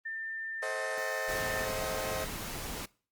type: tone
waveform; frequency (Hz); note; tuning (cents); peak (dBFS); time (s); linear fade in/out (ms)
sine; 1793; A6; +32; -35; 0.05-1.65; 10
type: chord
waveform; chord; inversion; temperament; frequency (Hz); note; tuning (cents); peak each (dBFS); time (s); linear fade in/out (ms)
sawtooth; A diminished seventh; none; just; 440 / 528 / 633.6 / 760.3; A4 / C5 / Eb5 / Gb5; 0 / +16 / +31 / +47; -38 / -34 / -34 / -40; 0.62-2.25; 10
type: noise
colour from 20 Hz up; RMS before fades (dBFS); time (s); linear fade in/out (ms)
pink; -39; 1.28-2.86; 10
effects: noise-tail reverb RT60 0.4 s tail -22 dB re dry + Opus 32 kbps